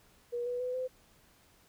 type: tone with pitch steps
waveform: sine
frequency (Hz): 480 / 490.4 / 501 / 511.8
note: B4 / B4 / B4 / C5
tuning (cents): -49 / -12 / +25 / -38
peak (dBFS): -32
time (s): 0.32-0.88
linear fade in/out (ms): 20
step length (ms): 140
effects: pink hiss -64 dBFS RMS until 1.68 s